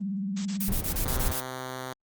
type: tone with vibrato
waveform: sine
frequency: 196 Hz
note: G3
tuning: in tune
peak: -28 dBFS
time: 0-0.74 s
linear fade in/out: 20 ms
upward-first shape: triangle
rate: 18 Hz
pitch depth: 110 cents each way
type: noise bursts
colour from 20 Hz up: blue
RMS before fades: -31 dBFS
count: 9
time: 0.36-1.407 s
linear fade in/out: 10 ms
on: 95 ms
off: 24 ms
type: noise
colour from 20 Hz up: brown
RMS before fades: -29 dBFS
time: 0.68-1.33 s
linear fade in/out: 5 ms
type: tone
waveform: 5% pulse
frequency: 129.1 Hz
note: C3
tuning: 23 cents flat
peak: -23 dBFS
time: 1.05-1.93 s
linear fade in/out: 5 ms
effects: Opus 24 kbps